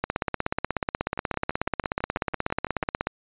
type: two click trains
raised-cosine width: 0.5 ms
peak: -19 / -9 dBFS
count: 12 / 51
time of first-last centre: 1.01-2.834 / 0.04-3.07 s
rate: 6.03 / 16.5 Hz
effects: resampled to 8000 Hz